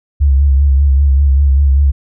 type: tone with vibrato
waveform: sine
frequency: 69.3 Hz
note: C#2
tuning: in tune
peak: -6 dBFS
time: 0.2-1.92 s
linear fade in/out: 20 ms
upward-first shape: sine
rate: 5.1 Hz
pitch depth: 61 cents each way
effects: none